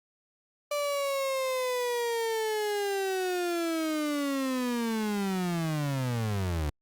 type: linear sweep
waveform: 35% pulse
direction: down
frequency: 587.3 to 71.1 Hz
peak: -26 dBFS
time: 0.71-6.7 s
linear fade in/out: 5 ms
effects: Opus 48 kbps